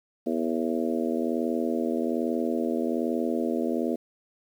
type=harmonic tone with a mistuned harmonic; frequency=81.2 Hz; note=E2; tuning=26 cents flat; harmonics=3 / 4 / 5 / 6 / 7 / 8; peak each=-28 / -30 / -32 / -34 / -35 / -36 dBFS; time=0.26-3.96 s; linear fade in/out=10 ms; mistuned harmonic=8; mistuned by=+43 cents; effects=9-bit